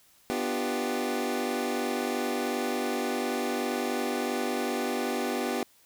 25% pulse chord, G dominant seventh, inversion first, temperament equal with one note detuned, 246.9 / 297.2 / 349.2 / 392 Hz, B3 / D4 / F4 / G4, 0 / +21 / 0 / 0 cents, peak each -28 / -32 / -32 / -29 dBFS, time 0.3-5.63 s, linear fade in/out 0 ms, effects white hiss -61 dBFS RMS until 5.85 s

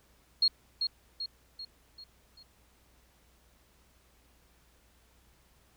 sine tone with echo, 4285 Hz, C8, 40 cents sharp, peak -21 dBFS, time 0.42-0.48 s, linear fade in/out 5 ms, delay 390 ms, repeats 5, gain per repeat -6 dB, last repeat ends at 2.43 s, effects added 60 Hz sine -66 dBFS peak until 5.76 s + pink hiss -66 dBFS RMS until 5.76 s

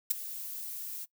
violet noise with ADSR envelope, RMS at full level -24 dBFS, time 0.1-1.06 s, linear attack 10 ms, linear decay 12 ms, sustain -16 dB, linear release 26 ms, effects noise-tail reverb RT60 0.1 s tail -21 dB re dry

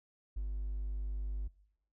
triangle tone with hard clipping, 50 Hz, G1, 35 cents sharp, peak -34 dBFS, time 0.36-1.48 s, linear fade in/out 10 ms, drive 3 dB, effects noise-tail reverb RT60 0.8 s tail -22 dB re dry

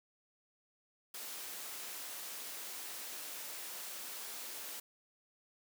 white high-pass noise, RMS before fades -45 dBFS, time 1.14-4.8 s, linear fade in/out 5 ms, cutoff 290 Hz, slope 12 dB/octave, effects none

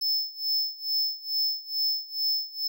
square tone with tremolo, 5250 Hz, E8, 8 cents flat, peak -23 dBFS, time 0.01-2.68 s, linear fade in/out 10 ms, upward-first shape sine, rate 2.3 Hz, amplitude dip 90%, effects none

